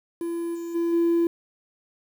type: tone with level steps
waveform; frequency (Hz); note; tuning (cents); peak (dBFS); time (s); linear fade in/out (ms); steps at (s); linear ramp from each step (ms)
triangle; 338.3; E4; +45; -24 / -28 / -19 / -15; 0.21-1.27; 2; 0.54 / 0.74 / 0.92; 20
effects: tanh soft clip ceiling -14 dBFS + 8-bit